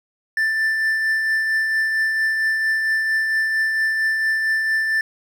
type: tone with tremolo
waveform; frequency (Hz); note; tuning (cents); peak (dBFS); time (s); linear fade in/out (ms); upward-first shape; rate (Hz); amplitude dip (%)
triangle; 1771; A6; +11; -14; 0.37-5.01; 2; triangle; 4.4; 35
effects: none